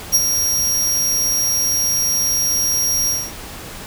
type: tone with ADSR envelope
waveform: sawtooth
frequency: 5640 Hz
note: F8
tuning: 16 cents sharp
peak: -6 dBFS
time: 0.12-3.32 s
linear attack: 29 ms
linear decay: 38 ms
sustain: -7 dB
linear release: 230 ms
effects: pink hiss -33 dBFS RMS until 3.86 s